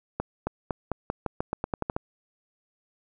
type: accelerating click train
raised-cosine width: 1 ms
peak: -13 dBFS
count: 13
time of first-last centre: 0.2-1.965 s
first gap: 270 ms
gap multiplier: 0.88
effects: none